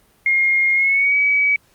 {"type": "tone with pitch glide", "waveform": "sine", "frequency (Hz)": [2136, 2276], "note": ["C7", "C#7"], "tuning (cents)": [35, 45], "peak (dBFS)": -13, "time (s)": [0.26, 1.56], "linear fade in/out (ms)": 2, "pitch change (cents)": 110, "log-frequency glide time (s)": [0.74, 1.16], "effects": ["pink hiss -56 dBFS RMS until 1.74 s", "Opus 32 kbps"]}